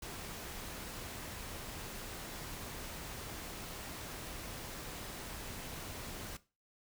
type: noise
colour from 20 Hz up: pink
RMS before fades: -45 dBFS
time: 0.02-6.37 s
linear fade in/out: 5 ms
effects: noise-tail reverb RT60 0.3 s tail -17 dB re dry